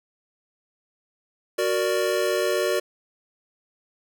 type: chord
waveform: square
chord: Gb augmented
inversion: none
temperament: equal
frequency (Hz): 370 / 466.2 / 587.3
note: Gb4 / Bb4 / D5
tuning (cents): 0 / 0 / 0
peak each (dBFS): -26 / -27 / -26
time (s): 1.58-2.8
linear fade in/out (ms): 10
effects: none